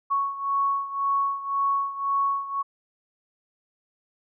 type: beating tone pair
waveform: sine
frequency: 1108.7 / 1110.6 Hz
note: C#6 / C#6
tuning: 0 / +3 cents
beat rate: 1.9 Hz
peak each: -24 / -28 dBFS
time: 0.1-2.63 s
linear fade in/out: 20 ms
effects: none